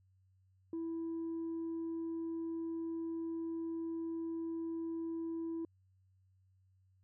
sine tone, 329.6 Hz, E4, in tune, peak -35 dBFS, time 0.73-5.65 s, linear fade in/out 2 ms, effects tanh soft clip ceiling -35 dBFS + added 94 Hz sine -67 dBFS peak until 7.03 s

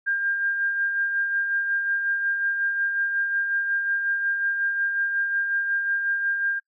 sine tone with tremolo, 1602 Hz, G6, 37 cents sharp, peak -20 dBFS, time 0.06-6.6 s, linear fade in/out 20 ms, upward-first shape sine, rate 5.5 Hz, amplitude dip 40%, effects noise-tail reverb RT60 0.1 s tail -26 dB re dry

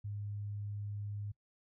sine tone, 102.8 Hz, G#2, 17 cents flat, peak -38 dBFS, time 0.04-1.32 s, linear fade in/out 10 ms, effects noise-tail reverb RT60 0.1 s tail -22 dB re dry

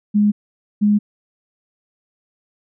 sine tone pair in turn, 207.7 / 207.7 Hz, G#3 / G#3, 0 / 0 cents, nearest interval unison, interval 0 cents, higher neither, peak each -11 dBFS, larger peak neither, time 0.14-0.32 / 0.81-0.99 s, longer neither, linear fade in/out 20 ms, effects none

